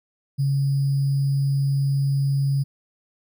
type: tone with sample-and-hold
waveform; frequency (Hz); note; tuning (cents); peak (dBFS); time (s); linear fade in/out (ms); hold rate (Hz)
sine; 138.59; C#3; 0; -18; 0.38-2.64; 20; 4900
effects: none